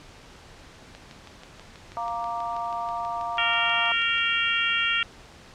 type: click train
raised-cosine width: 0.2 ms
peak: -26 dBFS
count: 21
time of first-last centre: 0.95-4.181 s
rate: 6.19 Hz
type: chord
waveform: sine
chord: Bb major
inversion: second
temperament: equal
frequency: 698.5 / 932.3 / 1174.7 Hz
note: F5 / Bb5 / D6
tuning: 0 / 0 / 0 cents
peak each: -31 / -31 / -33 dBFS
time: 1.97-3.92 s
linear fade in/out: 0 ms
type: harmonic tone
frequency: 462.4 Hz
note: A#4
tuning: 14 cents flat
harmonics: 3 / 4 / 5 / 6 / 7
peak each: -28 / -30 / -29 / -26 / -28 dBFS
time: 3.38-5.03 s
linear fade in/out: 2 ms
effects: pink hiss -48 dBFS RMS until 5.54 s + low-pass 6000 Hz 12 dB/octave